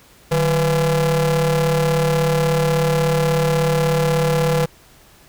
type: ring-modulated tone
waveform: 45% pulse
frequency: 170.6 Hz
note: F3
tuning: 40 cents flat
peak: -12 dBFS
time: 0.31-4.66 s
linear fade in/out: 10 ms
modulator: 323 Hz
effects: pink hiss -49 dBFS RMS until 5.28 s